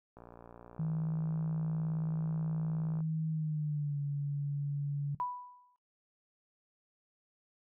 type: click train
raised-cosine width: 1 ms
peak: -37 dBFS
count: 168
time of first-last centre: 0.17-3.005 s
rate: 58.9 Hz
type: tone with pitch glide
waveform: sine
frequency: 158.7 to 143.03 Hz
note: D#3 to D3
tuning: +35 to -45 cents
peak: -31 dBFS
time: 0.79-5.15 s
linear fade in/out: 5 ms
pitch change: -180 cents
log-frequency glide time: 3.3-3.99 s
type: tone with exponential decay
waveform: sine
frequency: 987.8 Hz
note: B5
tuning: in tune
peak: -30 dBFS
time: 5.2-5.76 s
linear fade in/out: 0 ms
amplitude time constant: 120 ms
effects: noise-tail reverb RT60 0.3 s tail -19 dB re dry